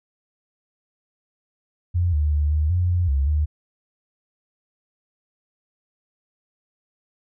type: tone with pitch steps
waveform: sine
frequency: 87.7 / 74.8 / 74.1 / 76.3 / 89.1 / 88.3 / 68.7 / 75.5 Hz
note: F2 / D2 / D2 / D#2 / F2 / F2 / C#2 / D2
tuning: +8 / +32 / +16 / -33 / +35 / +20 / -15 / +48 cents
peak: -17 dBFS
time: 1.94-3.46 s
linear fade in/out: 20 ms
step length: 190 ms
effects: none